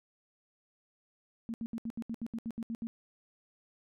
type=tone bursts; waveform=sine; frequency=228.8 Hz; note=A#3; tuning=32 cents flat; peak=-34 dBFS; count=12; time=1.49-2.87 s; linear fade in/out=0 ms; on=49 ms; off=72 ms; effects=none